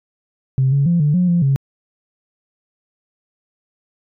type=tone with pitch steps; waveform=sine; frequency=132.2 / 140 / 171.7 / 147.7 / 179.6 / 173 / 137 Hz; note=C3 / C#3 / F3 / D3 / F3 / F3 / C#3; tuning=+18 / +18 / -29 / +10 / +49 / -16 / -20 cents; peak=-11 dBFS; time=0.58-1.56 s; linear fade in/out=0 ms; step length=140 ms; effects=tanh soft clip ceiling -7 dBFS